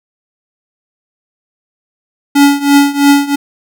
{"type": "tone with tremolo", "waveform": "square", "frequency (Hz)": 283.5, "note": "C#4", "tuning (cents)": 39, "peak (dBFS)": -3, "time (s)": [2.35, 3.36], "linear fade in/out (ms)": 10, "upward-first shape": "triangle", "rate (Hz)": 3, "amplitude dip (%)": 90, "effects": []}